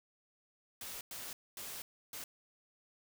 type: noise bursts at uneven times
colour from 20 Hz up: white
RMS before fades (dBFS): -45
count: 4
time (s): 0.81-1.01 / 1.11-1.33 / 1.57-1.82 / 2.13-2.24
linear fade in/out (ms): 2
effects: none